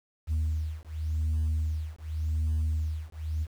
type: beating tone pair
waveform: sine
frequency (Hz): 77.78 / 78.66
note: D#2 / D#2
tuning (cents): 0 / +19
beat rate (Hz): 0.88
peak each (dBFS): -28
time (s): 0.27-3.47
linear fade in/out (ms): 50
effects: tanh soft clip ceiling -23 dBFS + 9-bit